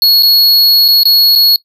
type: tone with dropouts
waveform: square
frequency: 4340 Hz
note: C#8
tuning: 37 cents flat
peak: -5 dBFS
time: 0.02-1.56 s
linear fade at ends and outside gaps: 1 ms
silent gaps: 0.225-0.231 / 0.881-0.885 / 1.033-1.054 / 1.353-1.358 s
effects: noise-tail reverb RT60 0.1 s tail -19 dB re dry